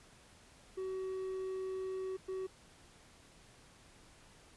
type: tone bursts at uneven times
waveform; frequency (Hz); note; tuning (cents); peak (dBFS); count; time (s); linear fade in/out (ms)
triangle; 377.6; F#4; +35; -35; 2; 0.77-2.17 / 2.28-2.47; 10
effects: pink hiss -61 dBFS RMS until 4.56 s + resampled to 24000 Hz